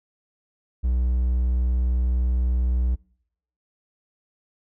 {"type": "tone", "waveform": "triangle", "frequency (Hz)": 61.74, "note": "B1", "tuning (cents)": 0, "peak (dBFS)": -17, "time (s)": [0.83, 2.96], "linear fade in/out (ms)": 20, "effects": ["noise-tail reverb RT60 0.7 s tail -25 dB re dry"]}